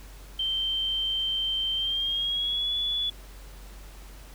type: tone with pitch glide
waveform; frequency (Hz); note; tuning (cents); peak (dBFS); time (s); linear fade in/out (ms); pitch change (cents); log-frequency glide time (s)
sine; 3124 to 3426; G7 to A7; -7 to -47; -25; 0.39-3.1; 5; +160; 1.74-2.75
effects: added 47 Hz sine -43 dBFS peak until 4.34 s + pink hiss -51 dBFS RMS until 4.34 s